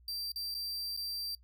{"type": "tone with dropouts", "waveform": "45% pulse", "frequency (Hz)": 4699, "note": "D8", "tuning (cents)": 0, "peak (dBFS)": -35, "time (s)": [0.08, 1.35], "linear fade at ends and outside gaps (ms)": 2, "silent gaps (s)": [[0.319, 0.359], [0.543, 0.548], [0.966, 0.973]], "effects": ["noise-tail reverb RT60 0.1 s tail -20 dB re dry", "added 60 Hz sine -58 dBFS peak until 1.43 s"]}